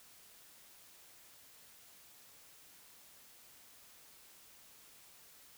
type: silence
effects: white hiss -60 dBFS RMS until 5.57 s